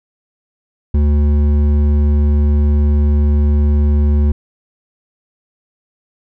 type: tone with hard clipping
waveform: sine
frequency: 73.42 Hz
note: D2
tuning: in tune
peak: -11 dBFS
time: 0.94-4.32 s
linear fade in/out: 5 ms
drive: 9 dB
effects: none